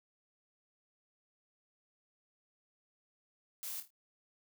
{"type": "noise with echo", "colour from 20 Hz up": "blue", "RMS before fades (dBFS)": -42, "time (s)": [3.63, 3.8], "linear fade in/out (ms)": 0, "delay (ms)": 26, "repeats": 4, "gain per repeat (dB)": -8, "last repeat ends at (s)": 3.904, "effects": []}